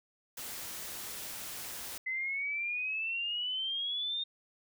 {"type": "noise", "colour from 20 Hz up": "white", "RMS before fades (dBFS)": -42, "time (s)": [0.37, 1.98], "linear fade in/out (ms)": 5}
{"type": "exponential sweep", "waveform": "sine", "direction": "up", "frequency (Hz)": [2030, 3677], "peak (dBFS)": -32, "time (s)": [2.06, 4.24], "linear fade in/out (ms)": 10}
{"effects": []}